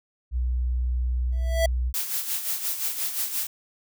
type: tone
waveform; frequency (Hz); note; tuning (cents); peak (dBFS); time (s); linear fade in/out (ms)
sine; 61.74; B1; 0; -22; 0.31-1.93; 50
type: tone with exponential growth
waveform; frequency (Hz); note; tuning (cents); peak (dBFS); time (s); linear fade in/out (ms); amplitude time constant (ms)
square; 659.3; E5; 0; -18; 1.32-1.66; 5; 72
type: noise with tremolo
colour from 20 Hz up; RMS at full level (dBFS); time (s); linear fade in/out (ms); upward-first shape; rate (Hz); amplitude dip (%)
blue; -26; 1.94-3.47; 2; sine; 5.7; 60
effects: none